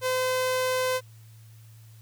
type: tone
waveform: sawtooth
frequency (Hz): 512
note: C5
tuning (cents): -38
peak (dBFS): -20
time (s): 0.01-1.01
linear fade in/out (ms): 50
effects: added 111 Hz sine -47 dBFS peak until 2.01 s + white hiss -60 dBFS RMS until 2.01 s